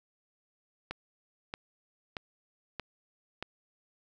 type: click train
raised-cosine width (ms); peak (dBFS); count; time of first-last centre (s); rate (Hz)
0.3; -20; 5; 0.91-3.426; 1.59
effects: none